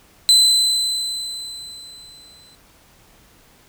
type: tone with exponential decay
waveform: 35% pulse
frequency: 4034 Hz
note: B7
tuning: 36 cents sharp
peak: -7 dBFS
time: 0.29-2.55 s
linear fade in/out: 0 ms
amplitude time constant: 490 ms
effects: pink hiss -52 dBFS RMS until 3.68 s